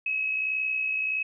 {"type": "tone with amplitude modulation", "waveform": "sine", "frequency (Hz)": 2564, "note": "E7", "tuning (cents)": -49, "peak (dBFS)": -23, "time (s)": [0.06, 1.23], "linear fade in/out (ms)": 5, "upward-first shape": "sine", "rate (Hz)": 61.5, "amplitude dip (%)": 45, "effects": []}